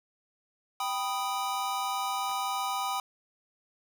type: chord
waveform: square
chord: G augmented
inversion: none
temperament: equal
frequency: 784 / 987.8 / 1244.5 Hz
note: G5 / B5 / D#6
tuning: 0 / 0 / 0 cents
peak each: -34 / -35 / -35 dBFS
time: 0.8-3 s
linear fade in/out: 2 ms
type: clicks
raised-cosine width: 0.3 ms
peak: -33 dBFS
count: 2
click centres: 2.295 / 2.314 s
effects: none